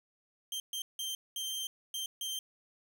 sawtooth tone bursts at uneven times, 3147 Hz, G7, 6 cents sharp, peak -32 dBFS, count 6, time 0.52-0.6 / 0.73-0.82 / 0.99-1.15 / 1.36-1.67 / 1.94-2.06 / 2.21-2.39 s, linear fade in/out 2 ms, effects none

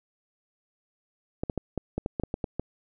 clicks, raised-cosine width 2 ms, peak -15 dBFS, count 11, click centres 1.435 / 1.498 / 1.577 / 1.777 / 1.98 / 2.061 / 2.198 / 2.236 / 2.341 / 2.442 / 2.596 s, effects none

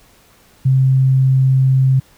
sine tone, 132.2 Hz, C3, 18 cents sharp, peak -9 dBFS, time 0.65-2 s, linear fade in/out 10 ms, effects pink hiss -50 dBFS RMS until 2.17 s

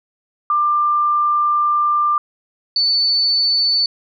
sine tone pair in turn, 1190 / 4493 Hz, D6 / C#8, +22 / +23 cents, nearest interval octave + major seventh, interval 2301 cents, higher second, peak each -13 dBFS, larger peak neither, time 0.5-2.18 / 2.76-3.86 s, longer first, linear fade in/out 2 ms, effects none

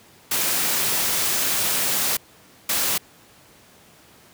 white noise bursts at uneven times, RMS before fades -22 dBFS, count 2, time 0.31-2.17 / 2.69-2.98 s, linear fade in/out 5 ms, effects pink hiss -51 dBFS RMS until 4.33 s + high-pass 100 Hz 12 dB/octave

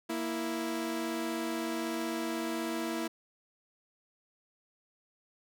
sawtooth tone pair together, 233.5 / 329.6 Hz, A#3 / E4, +3 / 0 cents, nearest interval tritone, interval 597 cents, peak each -33 / -30 dBFS, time 0.09-3.08 s, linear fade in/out 10 ms, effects none

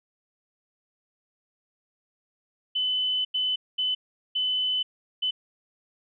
sine tone bursts at uneven times, 3018 Hz, F#7, 34 cents sharp, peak -23 dBFS, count 5, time 2.75-3.25 / 3.34-3.56 / 3.78-3.95 / 4.35-4.83 / 5.22-5.31 s, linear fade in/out 10 ms, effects none

